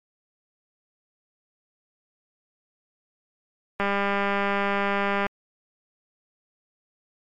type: click train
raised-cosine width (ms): 0.5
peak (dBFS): -10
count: 294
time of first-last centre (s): 3.8-5.265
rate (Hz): 200
effects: MP3 96 kbps